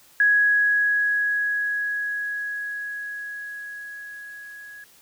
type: tone with level ramp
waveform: sine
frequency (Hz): 1667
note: G#6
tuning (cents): +6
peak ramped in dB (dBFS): -14 to -39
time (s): 0.2-4.84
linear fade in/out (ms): 2
effects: white hiss -54 dBFS RMS until 5.01 s